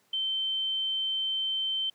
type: tone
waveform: sine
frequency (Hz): 3100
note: G7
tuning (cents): -20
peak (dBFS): -27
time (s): 0.13-1.9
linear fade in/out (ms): 5
effects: pink hiss -67 dBFS RMS until 1.94 s + high-pass 200 Hz 12 dB/octave